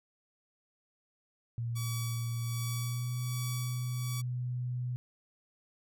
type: tone with pitch glide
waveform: sine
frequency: 117.4 to 124.02 Hz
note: A#2 to B2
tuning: +13 to +8 cents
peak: -32 dBFS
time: 1.58-4.96 s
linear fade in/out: 0 ms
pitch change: +95 cents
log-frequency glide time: 2.42-3.24 s
type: tone with tremolo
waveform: 5% pulse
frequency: 1142 Hz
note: D6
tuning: 49 cents flat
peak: -27 dBFS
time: 1.75-4.22 s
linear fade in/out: 20 ms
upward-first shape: sine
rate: 1.3 Hz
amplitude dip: 55%
effects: none